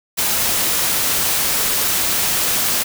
white noise, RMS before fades -18 dBFS, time 0.17-2.84 s, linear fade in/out 20 ms, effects none

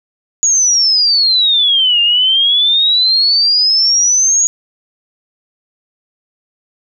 sine exponential two-way sweep, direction down then up, 6770 to 2794 to 6770 Hz, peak -8 dBFS, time 0.43-4.47 s, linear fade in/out 0 ms, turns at 2.01 s, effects none

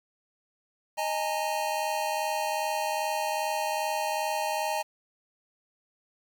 square chord, D# suspended fourth, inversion none, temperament equal with one note detuned, 622.3 / 830.6 / 913.1 Hz, D#5 / G#5 / A#5, 0 / 0 / -36 cents, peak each -33 / -32 / -33 dBFS, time 0.97-4.83 s, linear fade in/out 20 ms, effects 9-bit

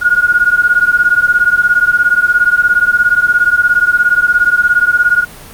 sine beating tone pair, 1433 / 1450 Hz, F6 / F#6, +44 / -35 cents, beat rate 17 Hz, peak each -10 dBFS, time 0.01-5.25 s, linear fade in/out 20 ms, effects pink hiss -33 dBFS RMS until 5.53 s + Opus 32 kbps

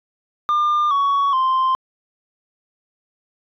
sine tone with pitch steps, 1200 / 1119.6 / 1044.7 Hz, D6 / C#6 / C6, +37 / +17 / -3 cents, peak -12 dBFS, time 0.49-1.75 s, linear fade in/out 0 ms, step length 420 ms, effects tanh soft clip ceiling -14 dBFS

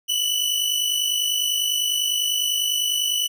sawtooth tone pair together, 2951 / 3001 Hz, F#7 / F#7, -5 / +24 cents, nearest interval unison, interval 29 cents, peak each -20 dBFS, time 0.08-3.28 s, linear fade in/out 20 ms, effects none

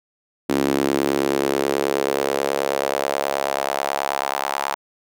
sawtooth tone with high-pass filter sweep, 69.3 Hz, C#2, in tune, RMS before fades -22 dBFS, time 0.49-4.75 s, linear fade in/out 10 ms, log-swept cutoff 290 to 880 Hz, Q 2.5, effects none

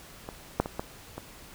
clicks, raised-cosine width 1 ms, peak -22 / -8 / -20 / -16 / -22 dBFS, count 5, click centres 0.289 / 0.6 / 0.659 / 0.795 / 1.18 s, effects pink hiss -49 dBFS RMS until 1.54 s

